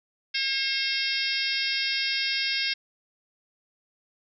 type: harmonic tone with a mistuned harmonic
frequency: 539 Hz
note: C#5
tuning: 49 cents flat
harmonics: 3 / 4 / 5 / 6 / 7 / 8 / 9 / 10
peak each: -35 / -31 / -33 / -34 / -33 / -37 / -31 / -33 dBFS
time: 0.34-2.74 s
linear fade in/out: 10 ms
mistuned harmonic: 7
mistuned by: -24 cents
effects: none